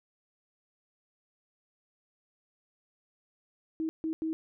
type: tone bursts at uneven times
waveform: sine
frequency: 319.8 Hz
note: D#4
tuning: 48 cents sharp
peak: -29 dBFS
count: 3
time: 3.8-3.89 / 4.04-4.13 / 4.22-4.33 s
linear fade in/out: 0 ms
effects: none